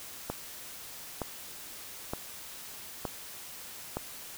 click train, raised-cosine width 1 ms, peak -18 dBFS, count 5, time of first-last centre 0.3-3.97 s, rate 1.09 Hz, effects white hiss -45 dBFS RMS until 4.37 s

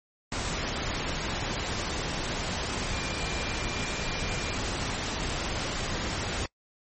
sine tone in noise, 2391 Hz, D7, 30 cents sharp, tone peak -39 dBFS, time 2.93-4.55 s, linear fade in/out 2 ms, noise pink, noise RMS -31 dBFS, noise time 0.32-6.46 s, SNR -11 dB, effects noise-tail reverb RT60 0.1 s tail -24 dB re dry + MP3 32 kbps

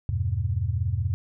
sine chord, E minor, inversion none, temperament just, 82.41 / 98.89 / 123.61 Hz, E2 / G2 / B2, 0 / +16 / +2 cents, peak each -28 / -26 / -29 dBFS, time 0.09-1.14 s, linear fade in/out 0 ms, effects none

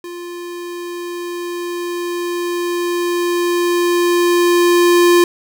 square tone with level ramp, 349.2 Hz, F4, in tune, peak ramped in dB -28 to -8 dBFS, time 0.04-5.24 s, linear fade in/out 2 ms, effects none

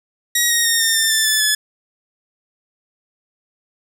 10% pulse tone with pitch steps, 1900 / 1872.8 / 1845.9 / 1819.4 / 1793.4 / 1767.7 / 1742.3 / 1717.3 Hz, A#6 / A#6 / A#6 / A#6 / A6 / A6 / A6 / A6, +33 / +8 / -18 / -43 / +33 / +8 / -17 / -43 cents, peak -5 dBFS, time 0.35-1.55 s, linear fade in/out 5 ms, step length 150 ms, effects none

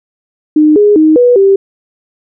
sine tone with pitch steps, 305.1 / 414.5 / 312.2 / 489.4 / 391.5 Hz, D#4 / G#4 / D#4 / B4 / G4, -34 / -3 / +6 / -16 / -2 cents, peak -3 dBFS, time 0.56-1.56 s, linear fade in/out 5 ms, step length 200 ms, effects none

